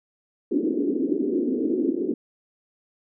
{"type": "band-pass noise", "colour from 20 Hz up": "pink", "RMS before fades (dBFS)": -24, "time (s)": [0.51, 2.14], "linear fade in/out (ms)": 5, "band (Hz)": [250, 400], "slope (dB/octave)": 48, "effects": []}